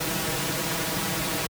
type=noise with comb filter; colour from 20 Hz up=pink; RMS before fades=-27 dBFS; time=0-1.47 s; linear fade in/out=10 ms; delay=6.2 ms; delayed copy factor=+0.9; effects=high-pass 80 Hz 12 dB/octave